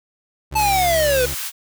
30% pulse tone with vibrato, 68.8 Hz, C#2, 12 cents flat, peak -24 dBFS, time 0.51-1.35 s, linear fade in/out 20 ms, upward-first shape sine, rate 9.5 Hz, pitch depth 47 cents each way
square linear sweep, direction down, 881 to 481.3 Hz, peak -16 dBFS, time 0.55-1.26 s, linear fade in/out 10 ms
white high-pass noise, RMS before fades -27 dBFS, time 0.55-1.52 s, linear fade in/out 50 ms, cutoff 1200 Hz, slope 12 dB/octave
effects none

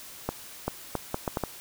accelerating click train, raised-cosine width 1 ms, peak -13 dBFS, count 7, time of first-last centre 0.29-1.437 s, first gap 390 ms, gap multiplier 0.7, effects white hiss -45 dBFS RMS until 1.6 s

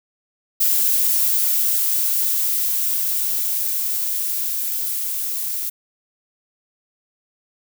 violet noise with level ramp, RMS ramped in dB -17 to -25 dBFS, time 0.6-5.7 s, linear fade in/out 10 ms, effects none

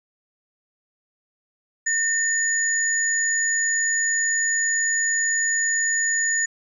sine tone pair together, 1820 / 6871 Hz, A#6 / A8, -42 / -42 cents, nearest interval octave + major seventh, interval 2300 cents, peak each -22 dBFS, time 1.86-6.46 s, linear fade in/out 10 ms, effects none

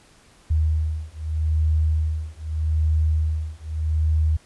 sine beating tone pair, 77.78 / 78.59 Hz, D#2 / D#2, 0 / +18 cents, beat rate 0.81 Hz, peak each -22 dBFS, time 0.5-4.37 s, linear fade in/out 10 ms, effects pink hiss -54 dBFS RMS until 4.45 s + resampled to 24000 Hz

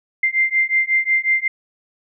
sine beating tone pair, 2089 / 2094.5 Hz, C7 / C7, -3 / +1 cents, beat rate 5.5 Hz, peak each -18 dBFS, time 0.23-1.48 s, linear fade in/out 5 ms, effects none

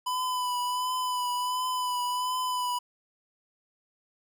square tone with vibrato, 998 Hz, B5, 18 cents sharp, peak -28 dBFS, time 0.06-2.79 s, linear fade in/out 10 ms, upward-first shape triangle, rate 1.4 Hz, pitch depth 30 cents each way, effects none

